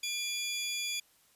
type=tone pair together; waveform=25% pulse; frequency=2401 / 3396 Hz; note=D7 / G#7; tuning=+38 / +38 cents; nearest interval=tritone; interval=600 cents; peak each=-32 / -32 dBFS; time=0.03-1 s; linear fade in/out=5 ms; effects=white hiss -66 dBFS RMS until 1.35 s + resampled to 32000 Hz